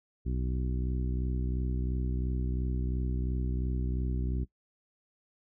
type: harmonic tone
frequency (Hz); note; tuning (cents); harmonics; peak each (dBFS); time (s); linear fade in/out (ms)
62.9; B1; +32; 1 / 2 / 3 / 4 / 5 / 6; -30 / -36 / -40 / -42 / -44 / -46; 0.25-4.45; 20
effects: noise-tail reverb RT60 0.1 s tail -19 dB re dry